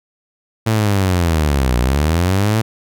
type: linear two-way sweep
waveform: sawtooth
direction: down then up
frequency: 113.8 to 59 to 113.8 Hz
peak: -9 dBFS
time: 0.66-2.62 s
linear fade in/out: 10 ms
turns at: 1.78 s
effects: none